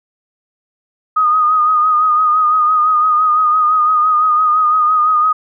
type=tone with vibrato; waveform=sine; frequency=1241 Hz; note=D#6; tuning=5 cents flat; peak=-9 dBFS; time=1.16-5.33 s; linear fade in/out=10 ms; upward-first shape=sine; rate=5.9 Hz; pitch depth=39 cents each way; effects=none